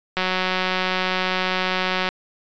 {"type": "click train", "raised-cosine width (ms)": 0.3, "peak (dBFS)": -6, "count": 356, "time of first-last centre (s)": [0.17, 2.089], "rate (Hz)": 185, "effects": ["resampled to 16000 Hz"]}